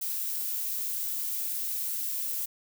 violet noise, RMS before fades -32 dBFS, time 0.01-2.46 s, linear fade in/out 10 ms, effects none

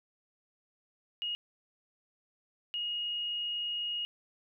sine tone bursts at uneven times, 2874 Hz, F7, 49 cents sharp, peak -32 dBFS, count 2, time 1.22-1.35 / 2.74-4.05 s, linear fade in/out 0 ms, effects none

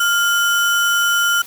sine tone with sample-and-hold, 1400 Hz, F6, 4 cents sharp, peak -13 dBFS, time 0-1.42 s, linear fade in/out 5 ms, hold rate 4410 Hz, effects white hiss -38 dBFS RMS until 1.46 s

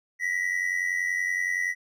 triangle tone pair together, 1905 / 1995.6 Hz, A#6 / B6, +37 / +17 cents, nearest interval minor second, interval 80 cents, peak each -26 dBFS, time 0.19-1.75 s, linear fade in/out 50 ms, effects none

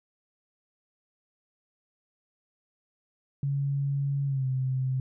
sine tone with pitch glide, 139.9 to 130.53 Hz, C#3 to C3, +16 to -4 cents, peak -25 dBFS, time 3.43-5 s, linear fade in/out 2 ms, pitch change -120 cents, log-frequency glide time 4.26-4.46 s, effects none

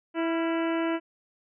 harmonic tone with a mistuned harmonic, 329.6 Hz, E4, in tune, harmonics 1 / 2 / 3 / 4 / 5 / 6 / 7 / 8 / 9, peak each -26 / -32 / -36 / -38 / -40 / -42 / -43 / -44 / -45 dBFS, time 0.14-1 s, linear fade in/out 50 ms, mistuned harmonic 4, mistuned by +57 cents, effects none

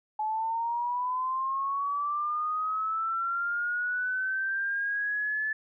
sine linear sweep, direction up, 853 to 1741 Hz, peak -27 dBFS, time 0.19-5.53 s, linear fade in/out 5 ms, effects none

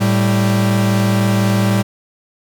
45% pulse tone pair together, 110 / 196 Hz, A2 / G3, 0 / 0 cents, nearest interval minor seventh, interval 1000 cents, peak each -15 dBFS, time 0-1.83 s, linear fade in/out 20 ms, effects none

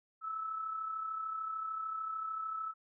sine tone with amplitude modulation, 1306 Hz, E6, 17 cents flat, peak -34 dBFS, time 0.21-2.74 s, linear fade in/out 50 ms, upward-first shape sine, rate 33.4 Hz, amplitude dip 45%, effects none

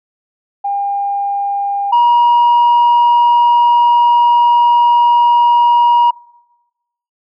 sine tone pair in turn, 803 / 954.9 Hz, G5 / A#5, +41 / +41 cents, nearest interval minor third, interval 300 cents, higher second, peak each -14 / -4 dBFS, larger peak second, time 0.64-1.92 / 1.92-6.11 s, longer second, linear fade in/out 10 ms, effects noise-tail reverb RT60 1.0 s tail -24 dB re dry + tanh soft clip ceiling -5 dBFS

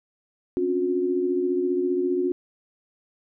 sine tone cluster, 269.9 / 284.7 / 360.5 Hz, C#4 / C#4 / F#4, -46 / +46 / -45 cents, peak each -29 / -30 / -22 dBFS, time 0.57-2.32 s, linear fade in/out 0 ms, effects none

